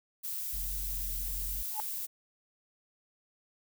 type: noise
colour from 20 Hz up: violet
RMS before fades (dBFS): -37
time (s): 0.23-2.07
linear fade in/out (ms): 20
type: tone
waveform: triangle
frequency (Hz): 44.46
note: F1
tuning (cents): +32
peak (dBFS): -35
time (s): 0.53-1.63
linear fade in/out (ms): 10
type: tone with exponential growth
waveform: sine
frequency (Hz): 852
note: G#5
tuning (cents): +44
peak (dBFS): -28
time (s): 1.71-1.8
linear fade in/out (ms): 0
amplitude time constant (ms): 18
effects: none